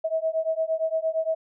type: beating tone pair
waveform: sine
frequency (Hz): 639 / 647.7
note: D#5 / E5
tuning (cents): +46 / -31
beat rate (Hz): 8.7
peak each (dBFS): -26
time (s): 0.04-1.35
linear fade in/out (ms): 10
effects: none